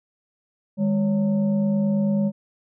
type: tone with frequency modulation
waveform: sine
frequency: 202.6 Hz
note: G#3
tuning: 43 cents flat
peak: -18 dBFS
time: 0.77-2.32 s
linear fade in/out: 50 ms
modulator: 356 Hz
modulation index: 0.55
effects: none